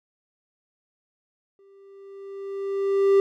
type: tone with exponential growth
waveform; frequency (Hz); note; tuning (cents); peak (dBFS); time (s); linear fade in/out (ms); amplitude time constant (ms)
triangle; 393.8; G4; +8; -11; 1.59-3.2; 1; 350
effects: none